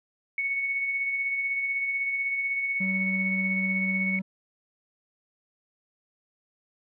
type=tone with tremolo; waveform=sine; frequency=2217 Hz; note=C#7; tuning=in tune; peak=-24 dBFS; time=0.38-4.19 s; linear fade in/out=2 ms; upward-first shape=sine; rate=16 Hz; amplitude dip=35%
type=tone; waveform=triangle; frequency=190 Hz; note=F#3; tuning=46 cents sharp; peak=-26 dBFS; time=2.8-4.22 s; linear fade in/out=10 ms
effects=none